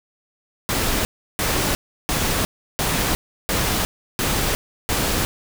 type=noise bursts; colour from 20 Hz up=pink; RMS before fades=-21 dBFS; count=7; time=0.69-5.25 s; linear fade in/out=0 ms; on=360 ms; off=340 ms; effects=none